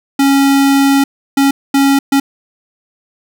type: tone bursts at uneven times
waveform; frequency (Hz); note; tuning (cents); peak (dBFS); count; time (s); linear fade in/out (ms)
square; 276; C#4; -7; -8; 4; 0.19-1.04 / 1.37-1.51 / 1.74-1.99 / 2.12-2.2; 5
effects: none